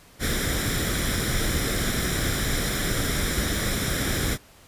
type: noise with comb filter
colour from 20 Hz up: pink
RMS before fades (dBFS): -25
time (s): 0.19-4.38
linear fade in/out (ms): 50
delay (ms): 0.55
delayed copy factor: +0.65
effects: pink hiss -52 dBFS RMS until 4.67 s + resampled to 32000 Hz